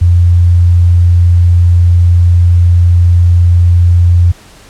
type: tone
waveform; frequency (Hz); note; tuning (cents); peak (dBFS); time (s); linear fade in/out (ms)
sine; 87.2; F2; -2; -3; 0.01-4.32; 10
effects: pink hiss -38 dBFS RMS until 4.69 s + low-pass 10000 Hz 12 dB/octave